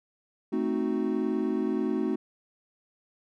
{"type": "chord", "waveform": "triangle", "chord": "A diminished seventh", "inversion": "none", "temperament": "equal", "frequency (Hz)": [220, 261.6, 311.1, 370], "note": ["A3", "C4", "Eb4", "Gb4"], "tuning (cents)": [0, 0, 0, 0], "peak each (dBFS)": -29, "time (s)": [0.52, 2.16], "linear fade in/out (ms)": 10, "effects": []}